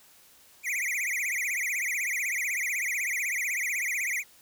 square tone with vibrato, 2175 Hz, C#7, 33 cents flat, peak -28 dBFS, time 0.63-4.24 s, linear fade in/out 50 ms, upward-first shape triangle, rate 16 Hz, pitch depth 250 cents each way, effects white hiss -57 dBFS RMS until 4.41 s

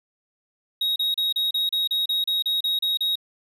triangle tone bursts, 3783 Hz, A#7, 25 cents sharp, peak -19 dBFS, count 13, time 0.81-3.156 s, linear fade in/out 5 ms, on 150 ms, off 33 ms, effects none

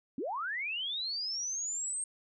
sine linear sweep, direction up, 224 to 8540 Hz, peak -33 dBFS, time 0.18-2.04 s, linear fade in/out 2 ms, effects none

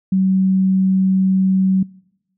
sine tone, 189.5 Hz, F#3, 42 cents sharp, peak -12 dBFS, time 0.12-1.83 s, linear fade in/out 5 ms, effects noise-tail reverb RT60 0.9 s tail -24 dB re dry

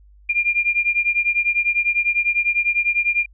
sine beating tone pair, 2400 / 2410 Hz, D7 / D7, +37 / +44 cents, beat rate 10 Hz, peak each -19 / -20 dBFS, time 0.29-3.26 s, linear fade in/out 10 ms, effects added 50 Hz sine -46 dBFS peak until 3.33 s

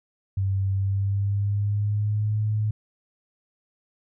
sine tone with pitch glide, 97 to 107.01 Hz, G2 to A2, -18 to -48 cents, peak -21 dBFS, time 0.37-2.71 s, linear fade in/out 5 ms, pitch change +170 cents, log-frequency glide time 0.73-2.4 s, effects none

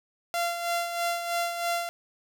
sawtooth tone with tremolo, 688 Hz, F5, 26 cents flat, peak -21 dBFS, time 0.34-1.89 s, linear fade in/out 0 ms, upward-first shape sine, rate 3.1 Hz, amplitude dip 55%, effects none

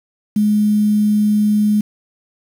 sine tone with quantisation, 210 Hz, G#3, 19 cents sharp, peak -11 dBFS, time 0.36-1.81 s, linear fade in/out 5 ms, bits 6, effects none

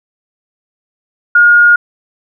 sine tone, 1428 Hz, F6, 38 cents sharp, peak -3 dBFS, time 1.35-1.76 s, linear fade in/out 5 ms, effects none

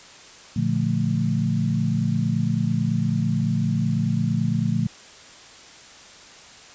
sine chord, Bb major seventh, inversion none, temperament equal with one note detuned, 116.54 / 145.82 / 174.61 / 220 Hz, Bb2 / D3 / F3 / A3, 0 / -12 / 0 / 0 cents, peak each -25 dBFS, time 0.56-4.87 s, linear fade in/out 5 ms, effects white hiss -45 dBFS RMS until 6.74 s + resampled to 16000 Hz

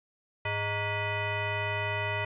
sine tone with frequency modulation, 932.3 Hz, A#5, in tune, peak -28 dBFS, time 0.45-2.25 s, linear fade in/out 5 ms, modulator 518 Hz, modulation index 3.3, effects resampled to 8000 Hz

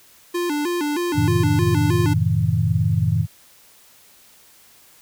square tone with vibrato, 320.9 Hz, E4, 46 cents flat, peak -21 dBFS, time 0.34-2.14 s, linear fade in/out 10 ms, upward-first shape square, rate 3.2 Hz, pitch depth 150 cents each way
sine chord, F# diminished seventh, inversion none, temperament just, 92.5 / 111 / 133.2 / 159.84 Hz, F#2 / A2 / C3 / Eb3, 0 / +16 / +31 / +47 cents, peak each -22 / -20 / -25 / -21 dBFS, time 1.14-3.27 s, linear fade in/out 50 ms
effects white hiss -51 dBFS RMS until 5.01 s

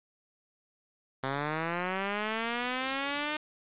5% pulse linear sweep, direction up, 130.81 to 305.3 Hz, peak -19 dBFS, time 1.23-3.37 s, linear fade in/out 5 ms, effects resampled to 8000 Hz + 8-bit

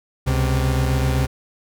40% pulse tone pair together, 68.5 / 129.31 Hz, C#2 / C3, -20 / -20 cents, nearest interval major seventh, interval 1100 cents, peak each -19 dBFS, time 0.26-1.27 s, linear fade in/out 20 ms, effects none

